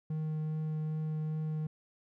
triangle tone with vibrato, 155.56 Hz, D#3, in tune, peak -30 dBFS, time 0.1-1.67 s, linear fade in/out 5 ms, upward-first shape triangle, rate 2.5 Hz, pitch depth 9 cents each way, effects none

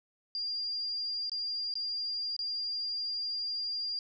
sine tone with dropouts, 4796 Hz, D8, 36 cents sharp, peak -32 dBFS, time 0.35-3.99 s, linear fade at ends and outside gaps 1 ms, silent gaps 1.296-1.317 / 1.74-1.754 / 2.365-2.391 s, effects none

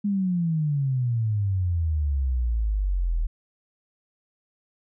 sine exponential sweep, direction down, 207.7 to 38.89 Hz, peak -21 dBFS, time 0.04-3.27 s, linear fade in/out 10 ms, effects none

